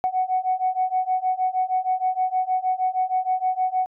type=beating tone pair; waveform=sine; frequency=740 / 746.4 Hz; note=F#5 / F#5; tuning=0 / +15 cents; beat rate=6.4 Hz; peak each=-23 / -22 dBFS; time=0.04-3.86 s; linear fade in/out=0 ms; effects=tanh soft clip ceiling -13 dBFS